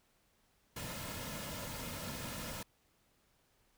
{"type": "noise with comb filter", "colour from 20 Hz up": "pink", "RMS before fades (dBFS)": -43, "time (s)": [0.76, 2.63], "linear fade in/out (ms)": 5, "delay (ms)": 2.6, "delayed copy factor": -0.55, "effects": ["pink hiss -73 dBFS RMS until 3.77 s"]}